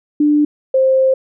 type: tone pair in turn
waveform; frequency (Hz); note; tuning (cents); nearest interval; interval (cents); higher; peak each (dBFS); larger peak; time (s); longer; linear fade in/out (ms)
sine; 296.6 / 526.7; D4 / C5; +17 / +11; minor seventh; 994; second; -9 / -9; neither; 0.2-0.45 / 0.74-1.14; second; 5
effects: none